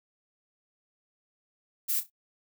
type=noise with echo; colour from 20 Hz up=violet; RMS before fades=-28 dBFS; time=1.88-2.01 s; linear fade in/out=20 ms; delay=31 ms; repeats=3; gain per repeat=-12 dB; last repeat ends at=2.103 s; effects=noise-tail reverb RT60 0.1 s tail -25 dB re dry